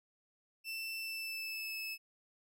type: tone with pitch glide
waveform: 30% pulse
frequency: 2667 to 2606 Hz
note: E7 to E7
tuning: +20 to -20 cents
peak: -36 dBFS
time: 0.64-1.98 s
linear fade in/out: 50 ms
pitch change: -40 cents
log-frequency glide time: 1-1.74 s
effects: none